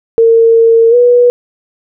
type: tone with pitch glide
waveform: sine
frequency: 456.7 to 486.7 Hz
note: A#4 to B4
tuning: -36 to -25 cents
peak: -3 dBFS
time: 0.18-1.3 s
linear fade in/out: 0 ms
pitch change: +111 cents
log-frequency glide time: 0.9-0.95 s
effects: none